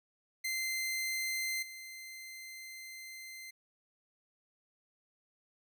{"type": "tone with level steps", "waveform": "sawtooth", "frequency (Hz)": 2078, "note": "C7", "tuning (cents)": -12, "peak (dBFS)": [-30, -42], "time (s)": [0.44, 3.51], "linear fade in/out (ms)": 10, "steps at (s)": 1.62, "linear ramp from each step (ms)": 10, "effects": []}